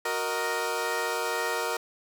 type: chord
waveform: 15% pulse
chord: D# minor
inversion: first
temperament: equal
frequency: 370 / 466.2 / 622.3 Hz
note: F#4 / A#4 / D#5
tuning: 0 / 0 / 0 cents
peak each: -28 / -23 / -27 dBFS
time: 0.05-1.77 s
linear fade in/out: 5 ms
effects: none